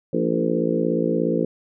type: harmonic tone with a mistuned harmonic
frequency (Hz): 57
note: A#1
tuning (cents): -38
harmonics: 3 / 4 / 5 / 6 / 7 / 8 / 9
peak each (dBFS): -26 / -26 / -27 / -26 / -29 / -25 / -27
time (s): 0.13-1.45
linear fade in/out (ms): 5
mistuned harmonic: 5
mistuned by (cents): +33
effects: none